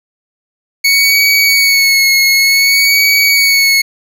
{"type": "tone with vibrato", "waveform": "25% pulse", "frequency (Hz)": 2217, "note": "C#7", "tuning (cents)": 0, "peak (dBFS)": -3, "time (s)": [0.84, 3.82], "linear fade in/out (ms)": 10, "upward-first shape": "sine", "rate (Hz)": 0.55, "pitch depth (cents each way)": 35, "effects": []}